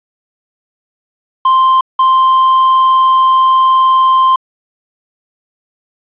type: tone bursts at uneven times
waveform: triangle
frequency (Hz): 1046.5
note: C6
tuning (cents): 0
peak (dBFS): -4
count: 2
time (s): 1.45-1.81 / 1.99-4.36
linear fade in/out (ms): 5
effects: resampled to 8000 Hz + 7-bit